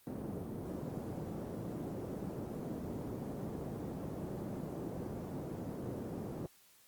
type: band-pass noise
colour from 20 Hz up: pink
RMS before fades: -42 dBFS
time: 0.07-6.46 s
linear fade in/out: 0 ms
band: 130 to 450 Hz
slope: 12 dB/octave
effects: white hiss -65 dBFS RMS until 6.87 s + Opus 32 kbps